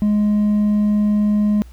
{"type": "tone with hard clipping", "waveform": "sine", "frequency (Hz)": 208.9, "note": "G#3", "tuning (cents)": 10, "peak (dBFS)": -14, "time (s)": [0.02, 1.62], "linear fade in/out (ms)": 0, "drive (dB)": 2, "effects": ["added 60 Hz sine -37 dBFS peak until 1.72 s", "pink hiss -53 dBFS RMS until 1.72 s"]}